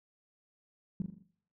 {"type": "tone with echo", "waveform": "sine", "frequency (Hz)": 185, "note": "F#3", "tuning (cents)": 0, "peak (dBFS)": -29, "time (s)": [1, 1.02], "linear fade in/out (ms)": 2, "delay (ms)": 41, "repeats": 5, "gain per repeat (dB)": -6, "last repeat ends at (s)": 1.225, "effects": ["noise-tail reverb RT60 0.6 s tail -17 dB re dry"]}